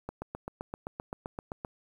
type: click train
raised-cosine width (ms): 1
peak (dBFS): -22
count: 13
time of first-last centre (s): 0.09-1.648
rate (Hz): 7.7
effects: 9-bit